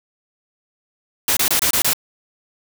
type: noise bursts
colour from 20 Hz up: white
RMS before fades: -17 dBFS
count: 6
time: 1.28-1.933 s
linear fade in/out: 2 ms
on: 88 ms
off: 25 ms
effects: none